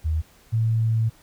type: tone pair in turn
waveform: sine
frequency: 78.8 / 112.4 Hz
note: D#2 / A2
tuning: +23 / +37 cents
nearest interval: tritone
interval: 614 cents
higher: second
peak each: -20 / -18 dBFS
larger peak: second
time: 0.04-0.22 / 0.52-1.1 s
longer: second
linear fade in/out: 20 ms
effects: pink hiss -55 dBFS RMS until 1.22 s